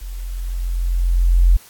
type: tone with level ramp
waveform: sine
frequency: 43.65 Hz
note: F1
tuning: in tune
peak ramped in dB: -27 to -7 dBFS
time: 0.01-1.57 s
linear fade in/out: 10 ms
effects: white hiss -45 dBFS RMS until 1.69 s + AAC 64 kbps